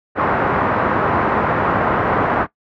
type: low-pass noise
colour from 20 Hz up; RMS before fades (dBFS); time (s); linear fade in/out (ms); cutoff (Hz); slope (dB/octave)
white; -17; 0.15-2.47; 50; 1400; 24
effects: noise-tail reverb RT60 0.1 s tail -17 dB re dry + high-pass 80 Hz 12 dB/octave